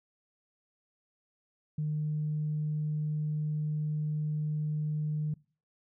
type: tone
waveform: sine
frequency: 151.9 Hz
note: D#3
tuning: 41 cents flat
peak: -28 dBFS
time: 1.78-5.34 s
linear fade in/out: 5 ms
effects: noise-tail reverb RT60 0.4 s tail -23 dB re dry + tanh soft clip ceiling -24 dBFS